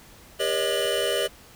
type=tone cluster; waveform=square; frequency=400.9 / 482.3 / 563 / 623 / 2984 Hz; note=G4 / B4 / C#5 / D#5 / F#7; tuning=+39 / -41 / +27 / +2 / +14 cents; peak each=-30 dBFS; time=0.39-1.28 s; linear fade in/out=20 ms; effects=pink hiss -50 dBFS RMS until 1.55 s